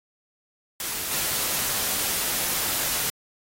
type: noise with level steps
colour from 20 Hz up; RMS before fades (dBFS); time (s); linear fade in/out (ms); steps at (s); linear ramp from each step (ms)
white; -30 / -26; 0.8-3.1; 2; 1.11; 10
effects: AAC 48 kbps